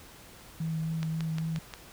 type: tone with vibrato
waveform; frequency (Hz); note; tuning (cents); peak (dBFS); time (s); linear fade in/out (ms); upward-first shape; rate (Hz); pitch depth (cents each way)
sine; 160.7; E3; -44; -29; 0.6-1.59; 5; sine; 3.7; 15
type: click train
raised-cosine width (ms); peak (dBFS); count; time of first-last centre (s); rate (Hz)
0.2; -21; 5; 1.03-1.738; 5.65
effects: pink hiss -51 dBFS RMS until 1.92 s